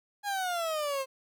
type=exponential sweep; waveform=30% pulse; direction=down; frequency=830.6 to 523.3 Hz; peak=-27 dBFS; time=0.23-1.06 s; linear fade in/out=50 ms; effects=none